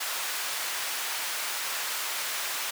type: high-pass noise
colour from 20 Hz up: pink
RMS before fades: -32 dBFS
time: 0-2.71 s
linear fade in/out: 10 ms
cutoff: 1100 Hz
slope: 12 dB/octave
effects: none